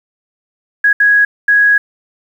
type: tone bursts at uneven times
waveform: sine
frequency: 1661.2 Hz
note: G#6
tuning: in tune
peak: -6 dBFS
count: 3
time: 0.84-0.93 / 1-1.25 / 1.48-1.78 s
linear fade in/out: 5 ms
effects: 7-bit